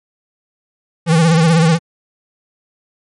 square tone with vibrato, 163.7 Hz, E3, 12 cents flat, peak -9 dBFS, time 1.06-1.79 s, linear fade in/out 50 ms, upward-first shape sine, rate 16 Hz, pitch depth 77 cents each way, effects MP3 48 kbps

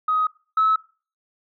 sine tone pair in turn, 1258 / 1296.4 Hz, D#6 / E6, +19 / -29 cents, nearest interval minor second, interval 52 cents, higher second, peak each -17 / -14 dBFS, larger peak second, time 0.08-0.27 / 0.57-0.76 s, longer neither, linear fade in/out 5 ms, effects noise-tail reverb RT60 0.4 s tail -22 dB re dry + tanh soft clip ceiling -11 dBFS

